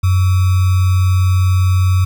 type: tone with sample-and-hold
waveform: sine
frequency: 92.5 Hz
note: F#2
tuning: in tune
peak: -9 dBFS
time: 0.03-2.05 s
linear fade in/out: 10 ms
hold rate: 1225 Hz
effects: none